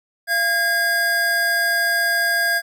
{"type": "tone pair together", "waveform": "square", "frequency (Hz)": [684, 1626.8], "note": ["F5", "G#6"], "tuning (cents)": [-36, -36], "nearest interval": "octave + minor third", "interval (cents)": 1500, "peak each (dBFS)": [-26, -18], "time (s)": [0.27, 2.62], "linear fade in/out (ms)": 50, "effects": []}